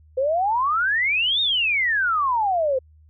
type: exponential two-way sweep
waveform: sine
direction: up then down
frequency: 503 to 3752 to 503 Hz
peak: -18 dBFS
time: 0.17-2.79 s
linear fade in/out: 10 ms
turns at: 1.41 s
effects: added 77 Hz sine -49 dBFS peak until 3.09 s